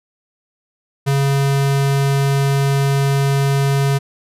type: tone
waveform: square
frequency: 138.59 Hz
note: C#3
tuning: in tune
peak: -14 dBFS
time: 1.06-3.99 s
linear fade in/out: 20 ms
effects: resampled to 32000 Hz